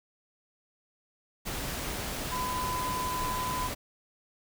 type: tone in noise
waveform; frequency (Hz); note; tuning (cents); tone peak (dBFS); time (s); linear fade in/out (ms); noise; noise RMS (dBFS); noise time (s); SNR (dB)
sine; 1006; B5; +32; -31; 2.31-3.69; 20; pink; -35; 1.45-3.75; +1
effects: none